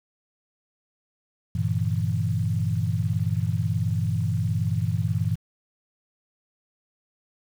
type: chord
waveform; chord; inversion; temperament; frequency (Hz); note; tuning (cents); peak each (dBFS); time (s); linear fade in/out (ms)
sine; E half-diminished seventh; first; equal; 98 / 116.54 / 146.83 / 164.81; G2 / Bb2 / D3 / E3; 0 / 0 / 0 / 0; -26 / -26 / -32 / -28; 1.55-5.36; 5
effects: 8-bit